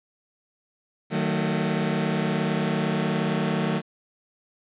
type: chord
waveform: sawtooth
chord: D# diminished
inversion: none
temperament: just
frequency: 155.56 / 186.68 / 224 Hz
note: D#3 / F#3 / A3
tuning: 0 / +16 / +31 cents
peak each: -23 dBFS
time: 1.1-3.82 s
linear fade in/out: 50 ms
effects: resampled to 8000 Hz + 9-bit